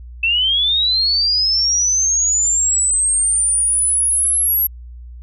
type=linear sweep; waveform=sine; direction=up; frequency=2637 to 11650 Hz; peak=-13 dBFS; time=0.23-4.67 s; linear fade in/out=5 ms; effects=added 60 Hz sine -32 dBFS peak until 5.22 s